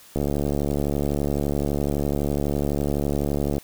click train, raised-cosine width 2 ms, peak -11 dBFS, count 247, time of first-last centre 0.16-3.581 s, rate 71.9 Hz, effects white hiss -49 dBFS RMS until 3.63 s

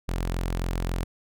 sawtooth tone, 43.65 Hz, F1, in tune, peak -22 dBFS, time 0.08-1.04 s, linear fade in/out 10 ms, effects none

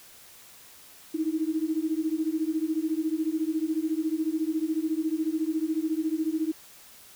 sine beating tone pair, 309.6 / 323.6 Hz, D#4 / E4, -9 / -32 cents, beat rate 14 Hz, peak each -28 dBFS, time 1.14-6.52 s, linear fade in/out 10 ms, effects white hiss -51 dBFS RMS until 7.15 s

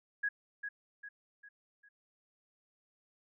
sine tone with echo, 1661.2 Hz, G#6, in tune, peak -30 dBFS, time 0.23-0.29 s, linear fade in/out 10 ms, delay 400 ms, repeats 4, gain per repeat -7 dB, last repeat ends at 1.89 s, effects none

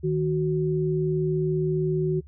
sine tone pair together, 155.9 / 370.8 Hz, D#3 / F#4, +4 / +4 cents, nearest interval octave + minor third, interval 1500 cents, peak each -24 dBFS, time 0.03-2.21 s, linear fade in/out 20 ms, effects noise-tail reverb RT60 0.1 s tail -23 dB re dry + added 73 Hz sine -44 dBFS peak until 2.27 s

